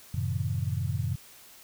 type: chord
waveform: sine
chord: F# diminished seventh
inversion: none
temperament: just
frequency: 92.5 / 111 / 133.2 / 159.84 Hz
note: F#2 / A2 / C3 / Eb3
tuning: 0 / +16 / +31 / +47 cents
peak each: -31 / -32 / -32 / -37 dBFS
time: 0.14-1.16 s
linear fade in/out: 5 ms
effects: white hiss -52 dBFS RMS until 1.63 s